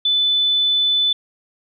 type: tone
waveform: sine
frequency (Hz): 3500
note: A7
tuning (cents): -10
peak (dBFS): -14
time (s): 0.05-1.13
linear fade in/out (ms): 5
effects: none